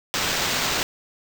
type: noise with sample-and-hold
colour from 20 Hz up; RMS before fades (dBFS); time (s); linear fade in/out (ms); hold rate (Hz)
white; -24; 0.14-0.83; 0; 11025
effects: none